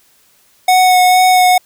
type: tone with vibrato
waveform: square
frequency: 735 Hz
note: F#5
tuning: 12 cents flat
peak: -7 dBFS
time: 0.68-1.58 s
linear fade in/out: 5 ms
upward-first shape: sine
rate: 2.2 Hz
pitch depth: 13 cents each way
effects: white hiss -52 dBFS RMS until 1.65 s